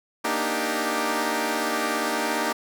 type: chord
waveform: 10% pulse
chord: Eb major seventh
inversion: second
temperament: equal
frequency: 233.1 / 293.7 / 311.1 / 392 Hz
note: Bb3 / D4 / Eb4 / G4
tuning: 0 / 0 / 0 / 0 cents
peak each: -21 dBFS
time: 0.24-2.53 s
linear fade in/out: 10 ms
effects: none